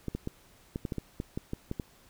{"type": "clicks", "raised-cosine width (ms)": 3, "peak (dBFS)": -20, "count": 12, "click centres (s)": [0.083, 0.15, 0.274, 0.759, 0.852, 0.922, 0.983, 1.201, 1.375, 1.534, 1.714, 1.798], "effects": ["pink hiss -60 dBFS RMS until 2.09 s"]}